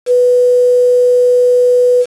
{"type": "tone with quantisation", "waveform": "sine", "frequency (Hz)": 493.9, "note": "B4", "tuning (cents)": 0, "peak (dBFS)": -6, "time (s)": [0.06, 2.06], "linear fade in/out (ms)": 50, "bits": 5, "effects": ["resampled to 24000 Hz"]}